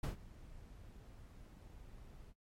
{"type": "noise with ADSR envelope", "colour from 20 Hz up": "brown", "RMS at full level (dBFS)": -34, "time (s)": [0.03, 2.34], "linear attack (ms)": 7, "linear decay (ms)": 120, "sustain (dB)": -21, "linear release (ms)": 53, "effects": ["noise-tail reverb RT60 0.1 s tail -23 dB re dry", "MP3 64 kbps"]}